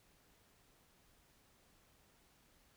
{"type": "silence", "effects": ["pink hiss -70 dBFS RMS until 2.76 s"]}